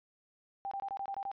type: tone bursts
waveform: sine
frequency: 790 Hz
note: G5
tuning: 13 cents sharp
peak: -35 dBFS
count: 8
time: 0.65-1.315 s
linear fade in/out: 0 ms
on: 63 ms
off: 23 ms
effects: resampled to 11025 Hz